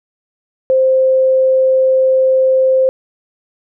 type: tone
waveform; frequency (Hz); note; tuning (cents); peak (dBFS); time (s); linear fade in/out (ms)
sine; 523.3; C5; 0; -8; 0.7-2.89; 0
effects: none